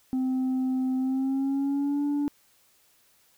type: tone with pitch glide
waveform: sine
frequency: 258.9 to 288.9 Hz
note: C4 to D4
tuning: -18 to -28 cents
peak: -21 dBFS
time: 0.13-2.28 s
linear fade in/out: 0 ms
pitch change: +190 cents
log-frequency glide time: 0.97-2.04 s
effects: tanh soft clip ceiling -23 dBFS + white hiss -63 dBFS RMS until 3.37 s